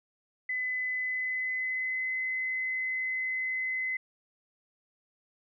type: tone with pitch glide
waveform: sine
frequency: 2013 to 2038 Hz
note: B6 to C7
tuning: +33 to -46 cents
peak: -29 dBFS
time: 0.49-3.97 s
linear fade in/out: 5 ms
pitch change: +21 cents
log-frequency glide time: 0.98-2.14 s
effects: none